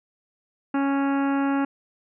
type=harmonic tone; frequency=276.9 Hz; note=C#4; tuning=2 cents flat; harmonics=1 / 2 / 3 / 4 / 5 / 6 / 7 / 8 / 9 / 10; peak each=-21 / -34 / -30 / -35 / -34 / -38 / -44 / -49 / -46 / -46 dBFS; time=0.74-1.65 s; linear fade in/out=5 ms; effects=none